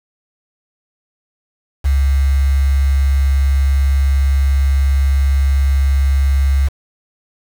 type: tone with quantisation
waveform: sine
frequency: 68.6 Hz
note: C#2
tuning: 17 cents flat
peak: -10 dBFS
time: 1.84-6.69 s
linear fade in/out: 20 ms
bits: 5
effects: none